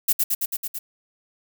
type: noise with echo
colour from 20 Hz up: violet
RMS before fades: -18 dBFS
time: 0.08-0.13 s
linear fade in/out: 10 ms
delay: 110 ms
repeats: 6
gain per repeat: -2 dB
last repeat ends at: 0.79 s
effects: none